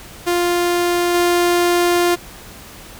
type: tone with level steps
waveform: sawtooth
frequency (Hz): 350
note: F4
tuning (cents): +4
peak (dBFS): -11 / -9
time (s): 0.26-2.16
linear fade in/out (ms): 20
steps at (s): 1.14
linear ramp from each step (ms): 5
effects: pink hiss -38 dBFS RMS until 2.99 s